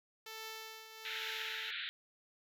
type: tone with tremolo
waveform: 5% pulse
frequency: 441.7 Hz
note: A4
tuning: 7 cents sharp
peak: -32 dBFS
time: 0.26-1.71 s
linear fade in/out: 5 ms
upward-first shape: triangle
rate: 1.2 Hz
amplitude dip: 65%
type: band-pass noise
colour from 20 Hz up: white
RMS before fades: -42 dBFS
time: 1.05-1.89 s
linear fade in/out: 0 ms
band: 1400 to 4000 Hz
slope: 96 dB/octave
effects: none